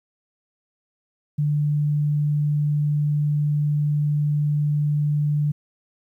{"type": "tone", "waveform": "sine", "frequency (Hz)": 147.9, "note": "D3", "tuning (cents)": 13, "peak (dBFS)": -18, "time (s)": [1.38, 5.52], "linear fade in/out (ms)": 10, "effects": ["10-bit"]}